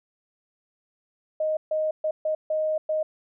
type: tone bursts at uneven times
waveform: sine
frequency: 622.3 Hz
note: D#5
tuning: in tune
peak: -22 dBFS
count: 6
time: 1.4-1.57 / 1.71-1.91 / 2.04-2.11 / 2.25-2.35 / 2.5-2.78 / 2.89-3.03 s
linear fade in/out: 5 ms
effects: none